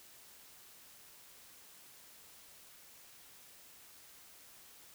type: silence
effects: white hiss -58 dBFS RMS until 4.94 s